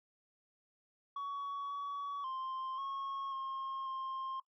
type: tone with pitch steps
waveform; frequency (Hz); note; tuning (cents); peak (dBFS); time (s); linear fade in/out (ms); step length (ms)
sine; 1124 / 1131 / 1049 / 1092 / 1072 / 1060; C#6 / C#6 / C6 / C#6 / C6 / C6; +24 / +34 / +4 / -26 / +42 / +22; -35; 1.16-4.4; 5; 540
effects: noise-tail reverb RT60 0.1 s tail -20 dB re dry + tanh soft clip ceiling -37 dBFS